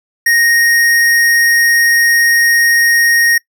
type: tone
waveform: square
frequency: 1864.7 Hz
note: A#6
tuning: in tune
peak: -9 dBFS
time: 0.26-3.38 s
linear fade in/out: 5 ms
effects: noise-tail reverb RT60 0.1 s tail -22 dB re dry